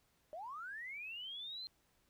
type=linear sweep; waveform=triangle; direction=up; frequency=587.3 to 4186 Hz; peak=-40 dBFS; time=0.33-1.67 s; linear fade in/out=0 ms; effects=tanh soft clip ceiling -42 dBFS + pink hiss -75 dBFS RMS until 2.09 s